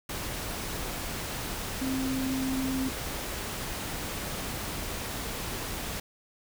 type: tone in noise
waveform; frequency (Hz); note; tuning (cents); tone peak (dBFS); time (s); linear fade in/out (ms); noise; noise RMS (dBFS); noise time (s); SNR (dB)
sine; 263.5; C4; +12; -28; 1.81-2.89; 5; pink; -35; 0.09-6; +4
effects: none